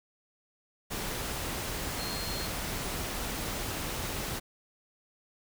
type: tone in noise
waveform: sine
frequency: 4239 Hz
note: C8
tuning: 22 cents sharp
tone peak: -39 dBFS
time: 1.98-2.47 s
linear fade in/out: 20 ms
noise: pink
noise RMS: -35 dBFS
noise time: 0.9-4.4 s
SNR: -7 dB
effects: none